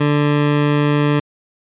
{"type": "tone", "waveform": "20% pulse", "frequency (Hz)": 146.83, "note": "D3", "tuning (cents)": 0, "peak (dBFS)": -8, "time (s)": [0, 1.2], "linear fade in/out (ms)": 10, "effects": ["resampled to 8000 Hz"]}